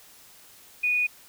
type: tone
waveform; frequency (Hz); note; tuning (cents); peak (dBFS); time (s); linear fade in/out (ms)
sine; 2467; D#7; -15; -21; 0.83-1.07; 10
effects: white hiss -52 dBFS RMS until 1.28 s